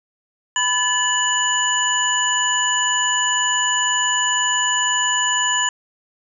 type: tone cluster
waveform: sine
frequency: 994 / 1726 / 2952 / 6970 Hz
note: B5 / A6 / F#7 / A8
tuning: +11 / -34 / -5 / -17 cents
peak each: -22 dBFS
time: 0.56-5.69 s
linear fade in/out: 2 ms
effects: none